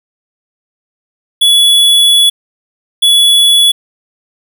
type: tone bursts at uneven times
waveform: square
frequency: 3402 Hz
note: G#7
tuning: 41 cents sharp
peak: -5 dBFS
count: 2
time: 1.41-2.3 / 3.02-3.72 s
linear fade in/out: 10 ms
effects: none